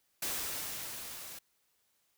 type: noise with level ramp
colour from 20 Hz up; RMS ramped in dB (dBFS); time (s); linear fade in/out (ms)
white; -35 to -47; 0.22-1.39; 5
effects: white hiss -75 dBFS RMS until 2.17 s